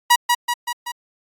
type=tone with echo; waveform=sawtooth; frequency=963 Hz; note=B5; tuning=44 cents flat; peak=-6 dBFS; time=0.1-0.16 s; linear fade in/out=10 ms; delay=190 ms; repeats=4; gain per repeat=-4 dB; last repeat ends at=0.92 s; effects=AAC 48 kbps